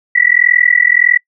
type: tone with amplitude modulation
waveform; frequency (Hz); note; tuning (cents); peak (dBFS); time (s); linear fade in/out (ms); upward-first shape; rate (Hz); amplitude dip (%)
sine; 1954; B6; -19; -3; 0.15-1.18; 10; sine; 41.6; 100
effects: noise-tail reverb RT60 0.1 s tail -26 dB re dry